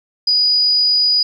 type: tone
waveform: sine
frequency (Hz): 4926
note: D#8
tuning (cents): -18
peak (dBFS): -11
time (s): 0.27-1.23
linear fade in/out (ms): 5
effects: 8-bit